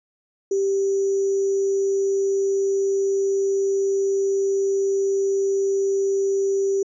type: tone with sample-and-hold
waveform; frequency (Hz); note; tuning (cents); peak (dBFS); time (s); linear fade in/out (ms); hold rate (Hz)
sine; 392; G4; 0; -18; 0.51-6.83; 5; 6300
effects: resampled to 16000 Hz